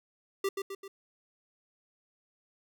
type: tone with echo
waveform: square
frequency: 392 Hz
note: G4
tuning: in tune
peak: -28 dBFS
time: 0.44-0.49 s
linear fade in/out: 5 ms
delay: 130 ms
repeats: 3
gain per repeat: -5 dB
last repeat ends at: 0.88 s
effects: none